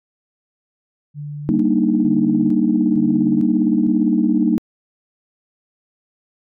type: tone with tremolo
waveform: sine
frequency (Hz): 146.83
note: D3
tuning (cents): 0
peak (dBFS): -26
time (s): 1.14-3.91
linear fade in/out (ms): 50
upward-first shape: square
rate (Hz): 1.1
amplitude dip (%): 80
type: chord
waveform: sine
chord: Eb major seventh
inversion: first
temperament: equal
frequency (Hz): 196 / 233.1 / 293.7 / 311.1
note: G3 / Bb3 / D4 / Eb4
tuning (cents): 0 / 0 / 0 / 0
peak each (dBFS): -19 / -17 / -21 / -18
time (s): 1.49-4.58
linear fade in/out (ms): 0
effects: tanh soft clip ceiling -2 dBFS